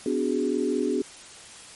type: chord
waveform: sine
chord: G# half-diminished seventh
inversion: first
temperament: equal with one note detuned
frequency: 252.4 / 293.7 / 370 / 415.3 Hz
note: B3 / D4 / F#4 / G#4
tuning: +38 / 0 / 0 / 0 cents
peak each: -28 dBFS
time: 0.06-1.02 s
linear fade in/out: 2 ms
effects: white hiss -45 dBFS RMS until 1.75 s + MP3 48 kbps